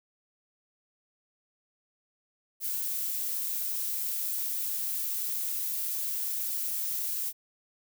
violet noise, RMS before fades -32 dBFS, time 2.6-7.33 s, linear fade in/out 50 ms, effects none

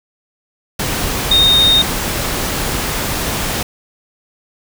sine tone in noise, 3696 Hz, A#7, 16 cents flat, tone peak -8 dBFS, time 1.31-1.82 s, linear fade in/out 5 ms, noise pink, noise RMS -19 dBFS, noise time 0.79-3.63 s, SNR +8 dB, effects none

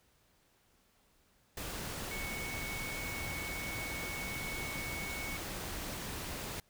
sine tone in noise, 2217 Hz, C#7, in tune, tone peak -41 dBFS, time 2.11-5.37 s, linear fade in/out 2 ms, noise pink, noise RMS -41 dBFS, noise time 1.57-6.6 s, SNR -3 dB, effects pink hiss -70 dBFS RMS until 6.69 s

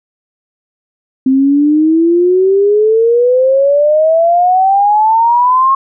sine exponential sweep, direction up, 260 to 1087 Hz, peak -6 dBFS, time 1.26-5.75 s, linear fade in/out 5 ms, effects none

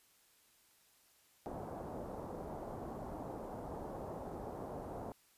white low-pass noise, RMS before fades -45 dBFS, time 1.46-5.12 s, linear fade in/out 0 ms, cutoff 820 Hz, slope 24 dB/octave, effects white hiss -69 dBFS RMS until 5.37 s + resampled to 32000 Hz

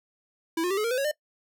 square tone with pitch steps, 328.3 / 358 / 390.4 / 425.8 / 464.3 / 506.3 / 552.1 / 602.1 Hz, E4 / F4 / G4 / G#4 / A#4 / B4 / C#5 / D5, -7 / +43 / -7 / +43 / -7 / +43 / -7 / +43 cents, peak -25 dBFS, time 0.57-1.114 s, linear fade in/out 5 ms, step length 68 ms, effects noise-tail reverb RT60 0.1 s tail -21 dB re dry

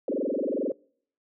sine tone with frequency modulation, 410 Hz, G#4, 22 cents flat, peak -25 dBFS, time 0.08-0.72 s, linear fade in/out 2 ms, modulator 22.3 Hz, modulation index 7.2, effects noise-tail reverb RT60 0.6 s tail -26 dB re dry

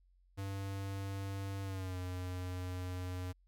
square tone with pitch glide, 98 to 90.91 Hz, G2 to F#2, 0 to -30 cents, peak -39 dBFS, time 0.37-3.33 s, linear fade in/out 20 ms, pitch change -130 cents, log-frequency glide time 1.63-1.98 s, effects added 45 Hz sine -65 dBFS peak until 3.47 s

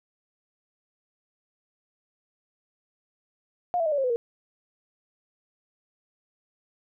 sine tone with pitch steps, 710 / 662.5 / 618.1 / 576.7 / 538.1 / 502 / 468.4 Hz, F5 / E5 / D#5 / D5 / C5 / B4 / A#4, +28 / +9 / -12 / -32 / +48 / +28 / +8 cents, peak -22 dBFS, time 3.74-4.16 s, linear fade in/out 0 ms, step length 60 ms, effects none

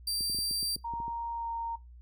sawtooth tone, 4699 Hz, D8, in tune, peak -27 dBFS, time 0.07-0.76 s, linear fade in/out 5 ms
clicks, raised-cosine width 3 ms, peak -32 dBFS, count 10, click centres 0.208 / 0.299 / 0.348 / 0.388 / 0.511 / 0.629 / 0.763 / 0.937 / 1.002 / 1.081 s
sine tone with pitch glide, 932.3 to 924.3 Hz, A#5 to A#5, 0 to -15 cents, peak -33 dBFS, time 0.84-1.76 s, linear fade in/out 10 ms, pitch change -15 cents, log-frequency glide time 1.34-1.49 s
effects noise-tail reverb RT60 0.2 s tail -19 dB re dry + added 60 Hz sine -48 dBFS peak until 2.01 s

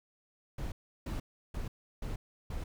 brown noise bursts, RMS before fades -37 dBFS, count 5, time 0.58-2.64 s, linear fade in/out 5 ms, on 140 ms, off 340 ms, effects none

